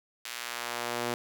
sawtooth tone with high-pass filter sweep, 120 Hz, B2, 49 cents flat, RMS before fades -35 dBFS, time 0.25-1.14 s, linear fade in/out 0 ms, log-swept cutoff 2300 to 320 Hz, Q 0.73, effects 9-bit

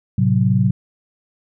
sine chord, F# diminished, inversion first, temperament equal with one note detuned, 110 / 130.81 / 186.5 Hz, A2 / C3 / F#3, 0 / 0 / +14 cents, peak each -17 dBFS, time 0.18-0.71 s, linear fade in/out 5 ms, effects none

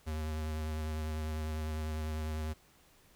square tone with vibrato, 77.78 Hz, D#2, in tune, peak -35 dBFS, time 0.06-2.54 s, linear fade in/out 20 ms, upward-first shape triangle, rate 10 Hz, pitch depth 26 cents each way, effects pink hiss -64 dBFS RMS until 3.15 s

